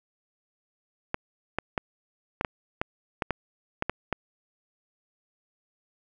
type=clicks; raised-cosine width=0.5 ms; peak=-11 dBFS; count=11; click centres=1.144 / 1.586 / 1.778 / 2.411 / 2.448 / 2.815 / 3.222 / 3.307 / 3.824 / 3.896 / 4.127 s; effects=none